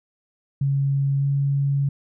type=tone with pitch glide; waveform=sine; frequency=138.59 to 139.8 Hz; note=C#3 to C#3; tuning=0 to +15 cents; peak=-18 dBFS; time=0.61-1.89 s; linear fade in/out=5 ms; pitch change=+15 cents; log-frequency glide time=1.19-1.24 s; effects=none